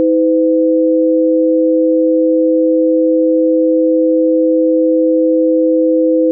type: tone pair together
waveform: sine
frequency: 319.5 / 507.2 Hz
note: D#4 / B4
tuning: +46 / +46 cents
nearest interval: minor sixth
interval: 800 cents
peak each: -11 dBFS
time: 0-6.31 s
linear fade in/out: 0 ms
effects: none